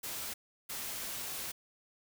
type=noise bursts at uneven times; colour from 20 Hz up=white; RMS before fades=-40 dBFS; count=2; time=0.03-0.34 / 0.69-1.52 s; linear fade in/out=10 ms; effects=none